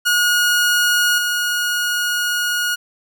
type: tone with level steps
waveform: sawtooth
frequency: 1443 Hz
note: F#6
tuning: 44 cents flat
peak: -10 / -14 dBFS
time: 0.05-2.76 s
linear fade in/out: 20 ms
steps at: 1.18 s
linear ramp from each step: 2 ms
effects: none